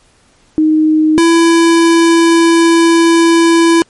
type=tone pair in turn; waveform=sine / square; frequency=311.1 / 333.4 Hz; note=D#4 / E4; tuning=0 / +20 cents; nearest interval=minor second; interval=120 cents; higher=second; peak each=-6 dBFS; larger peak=neither; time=0.58-1.18 / 1.18-3.82 s; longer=second; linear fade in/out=0 ms; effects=pink hiss -50 dBFS RMS until 3.89 s + MP3 48 kbps